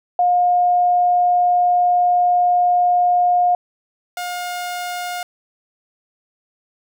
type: tone pair in turn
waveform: sine / sawtooth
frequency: 713 / 713 Hz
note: F5 / F5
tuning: +36 / +36 cents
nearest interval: unison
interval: 0 cents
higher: neither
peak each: -12 / -20 dBFS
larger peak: first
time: 0.19-3.55 / 4.17-5.23 s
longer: first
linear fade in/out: 2 ms
effects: none